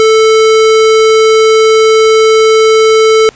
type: tone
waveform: square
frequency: 440 Hz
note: A4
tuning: in tune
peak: -4 dBFS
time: 0-3.29 s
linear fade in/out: 0 ms
effects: pink hiss -39 dBFS RMS until 3.35 s + resampled to 16000 Hz